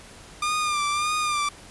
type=tone with vibrato; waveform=sawtooth; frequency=1200 Hz; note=D6; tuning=37 cents sharp; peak=-19 dBFS; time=0.42-1.49 s; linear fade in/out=5 ms; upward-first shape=sine; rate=1.7 Hz; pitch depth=45 cents each way; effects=pink hiss -46 dBFS RMS until 1.7 s + resampled to 24000 Hz